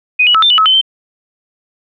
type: tone with pitch steps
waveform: sine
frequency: 2494 / 2929 / 1304 / 3575 / 2957 / 1289 / 3062 / 3113 Hz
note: D#7 / F#7 / E6 / A7 / F#7 / E6 / G7 / G7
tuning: +3 / -18 / -19 / +27 / -2 / -39 / -41 / -13 cents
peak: -6 dBFS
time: 0.19-0.814 s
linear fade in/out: 10 ms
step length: 78 ms
effects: none